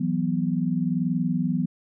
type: chord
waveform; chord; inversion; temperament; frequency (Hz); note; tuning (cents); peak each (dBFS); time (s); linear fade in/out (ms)
sine; E suspended second; none; just; 164.81 / 185.42 / 247.2; E3 / F#3 / B3; 0 / +4 / +2; -26; 0-1.66; 10
effects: none